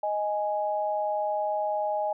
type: tone pair together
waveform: sine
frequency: 622.3 / 831.7 Hz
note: D#5 / G#5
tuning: 0 / +2 cents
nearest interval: perfect fourth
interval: 502 cents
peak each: -28 dBFS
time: 0.03-2.13 s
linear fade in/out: 5 ms
effects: none